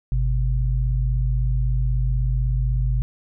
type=tone pair together; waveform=sine; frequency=49.69 / 125.9 Hz; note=G1 / B2; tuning=+24 / +34 cents; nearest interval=octave + major third; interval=1610 cents; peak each=-19 / -23 dBFS; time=0.12-3.02 s; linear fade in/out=0 ms; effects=none